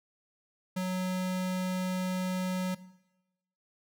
square tone, 184.5 Hz, F#3, 5 cents flat, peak -30 dBFS, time 0.76-2.75 s, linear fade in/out 10 ms, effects noise-tail reverb RT60 0.9 s tail -17 dB re dry

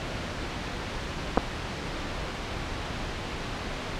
clicks, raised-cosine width 1 ms, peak -6 dBFS, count 2, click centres 1.374 / 1.378 s, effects pink hiss -33 dBFS RMS until 3.99 s + low-pass 4000 Hz 12 dB/octave

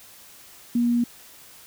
sine tone, 238.6 Hz, A#3, 41 cents sharp, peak -18 dBFS, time 0.75-1.04 s, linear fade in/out 5 ms, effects white hiss -48 dBFS RMS until 1.66 s

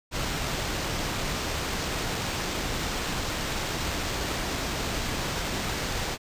pink noise with sample-and-hold, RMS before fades -30 dBFS, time 0.11-6.18 s, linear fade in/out 50 ms, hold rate 11025 Hz, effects resampled to 32000 Hz

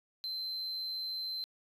sine tone, 4093 Hz, C8, 39 cents flat, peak -33 dBFS, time 0.24-1.44 s, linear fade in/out 0 ms, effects tanh soft clip ceiling -34 dBFS + 12-bit

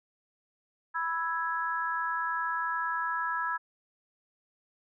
sine chord, E major, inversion second, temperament equal, 987.8 / 1318.5 / 1661.2 Hz, B5 / E6 / G#6, 0 / 0 / 0 cents, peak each -33 dBFS, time 0.94-3.58 s, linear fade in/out 20 ms, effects none

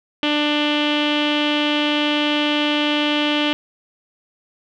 sawtooth tone with low-pass filter, 296.5 Hz, D4, 17 cents sharp, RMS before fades -19 dBFS, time 0.23-3.53 s, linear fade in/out 0 ms, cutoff 3100 Hz, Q 6, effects none

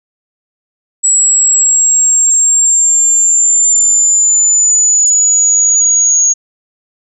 sine linear sweep, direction down, 7770 to 6630 Hz, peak -6 dBFS, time 1.03-6.34 s, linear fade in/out 20 ms, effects none

